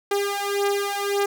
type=beating tone pair; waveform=sawtooth; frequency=401.7 / 403.5 Hz; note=G4 / G#4; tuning=+42 / -50 cents; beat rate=1.8 Hz; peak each=-21 dBFS; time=0.11-1.26 s; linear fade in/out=5 ms; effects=none